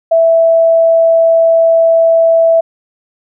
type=tone; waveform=sine; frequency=659.3 Hz; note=E5; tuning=in tune; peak=-5 dBFS; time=0.11-2.61 s; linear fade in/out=10 ms; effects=none